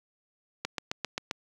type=click train; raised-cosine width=0.2 ms; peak=-13 dBFS; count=6; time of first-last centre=0.65-1.311 s; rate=7.56 Hz; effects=high-pass 100 Hz 12 dB/octave + 9-bit